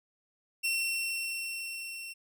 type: tone with level ramp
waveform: sawtooth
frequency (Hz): 2714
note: E7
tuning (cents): +50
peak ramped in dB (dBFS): -24 to -37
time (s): 0.63-2.14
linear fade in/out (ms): 20
effects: none